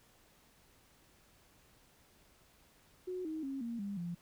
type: tone with pitch steps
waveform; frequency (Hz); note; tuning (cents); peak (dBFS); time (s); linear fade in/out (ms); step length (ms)
sine; 366.3 / 315.2 / 271.3 / 233.4 / 200.9 / 172.87; F#4 / D#4 / C#4 / A#3 / G3 / F3; -17 / +23 / -37 / +2 / +43 / -17; -37; 3.07-4.15; 10; 180
effects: pink hiss -66 dBFS RMS until 4.21 s